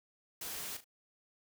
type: noise with echo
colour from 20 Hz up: white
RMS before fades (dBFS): -42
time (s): 0.41-0.77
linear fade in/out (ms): 5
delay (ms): 37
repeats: 2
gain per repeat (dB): -11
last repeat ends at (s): 0.844
effects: none